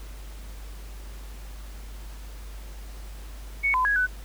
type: tone with pitch steps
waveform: sine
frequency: 2220 / 1017 / 1659 / 1500 Hz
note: C#7 / C6 / G#6 / F#6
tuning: +2 / -50 / -2 / +23 cents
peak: -20 dBFS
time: 3.63-4.07 s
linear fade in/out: 20 ms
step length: 110 ms
effects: added 50 Hz sine -37 dBFS peak until 4.24 s + pink hiss -49 dBFS RMS until 4.24 s